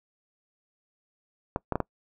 clicks, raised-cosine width 1 ms, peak -12 dBFS, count 4, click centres 1.561 / 1.723 / 1.756 / 1.803 s, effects noise-tail reverb RT60 0.1 s tail -24 dB re dry

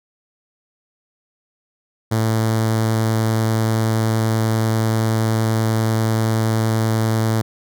sawtooth tone with notch filter, 111.2 Hz, A2, 19 cents sharp, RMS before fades -18 dBFS, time 2.11-7.42 s, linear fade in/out 10 ms, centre 2600 Hz, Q 1.7, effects none

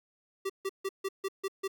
square tone bursts, 388 Hz, G4, 18 cents flat, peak -31 dBFS, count 7, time 0.45-1.679 s, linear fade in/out 10 ms, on 47 ms, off 150 ms, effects 12-bit

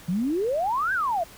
sine exponential two-way sweep, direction up then down, 164.81 to 1624 to 636 Hz, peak -22 dBFS, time 0.08-1.24 s, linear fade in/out 10 ms, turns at 0.93 s, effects pink hiss -47 dBFS RMS until 1.37 s

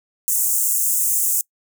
pink high-pass noise, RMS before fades -19 dBFS, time 0.28-1.41 s, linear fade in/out 0 ms, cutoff 6900 Hz, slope 48 dB/octave, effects noise-tail reverb RT60 0.1 s tail -25 dB re dry

